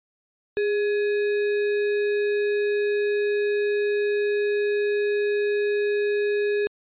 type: tone with sample-and-hold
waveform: sine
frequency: 412.7 Hz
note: G#4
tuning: 11 cents flat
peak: -20 dBFS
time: 0.57-6.67 s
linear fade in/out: 0 ms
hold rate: 2100 Hz
effects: resampled to 8000 Hz